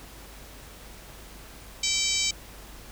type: harmonic tone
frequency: 772 Hz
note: G5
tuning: 27 cents flat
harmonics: 3 / 4 / 5 / 6 / 7 / 8 / 9 / 10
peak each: -32 / -32 / -32 / -32 / -32 / -32 / -32 / -32 dBFS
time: 1.83-2.31 s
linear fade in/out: 5 ms
effects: added 50 Hz sine -47 dBFS peak until 2.91 s + pink hiss -47 dBFS RMS until 2.91 s